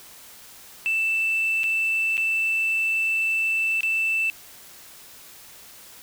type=tone with dropouts; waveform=sine; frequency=2654 Hz; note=E7; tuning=11 cents sharp; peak=-19 dBFS; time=0.86-4.3 s; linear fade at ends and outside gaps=0 ms; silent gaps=1.634-1.64 / 2.17-2.178 / 3.807-3.832 s; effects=tanh soft clip ceiling -17 dBFS + white hiss -46 dBFS RMS until 6.02 s